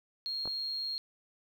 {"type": "tone", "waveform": "sine", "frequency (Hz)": 4248, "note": "C8", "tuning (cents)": 25, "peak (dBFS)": -33, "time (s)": [0.26, 0.98], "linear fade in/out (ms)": 0}
{"type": "clicks", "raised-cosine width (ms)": 1, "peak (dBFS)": -29, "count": 2, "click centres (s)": [0.456, 0.476]}
{"effects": ["10-bit"]}